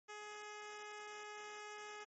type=tone; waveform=10% pulse; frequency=419.8 Hz; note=G#4; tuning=19 cents sharp; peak=-40 dBFS; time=0.08-2.05 s; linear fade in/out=20 ms; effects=MP3 32 kbps